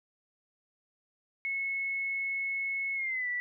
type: tone with pitch glide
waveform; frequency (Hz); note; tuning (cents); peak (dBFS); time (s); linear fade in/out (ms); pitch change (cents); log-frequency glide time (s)
sine; 2191 to 1963.3; C#7 to B6; -21 to -11; -30; 1.45-3.4; 0; -190; 2.95-3.28
effects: none